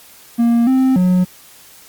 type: tone with pitch steps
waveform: triangle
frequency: 234.4 / 261.6 / 182 Hz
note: A#3 / C4 / F#3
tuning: +10 / 0 / -28 cents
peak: -8 dBFS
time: 0.38-1.25 s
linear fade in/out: 20 ms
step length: 290 ms
effects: white hiss -43 dBFS RMS until 1.88 s + Opus 48 kbps